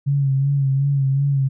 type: tone with vibrato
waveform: sine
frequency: 138 Hz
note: C#3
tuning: 7 cents flat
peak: -15 dBFS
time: 0.06-1.49 s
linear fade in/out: 20 ms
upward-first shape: sine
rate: 2.7 Hz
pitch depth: 45 cents each way
effects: none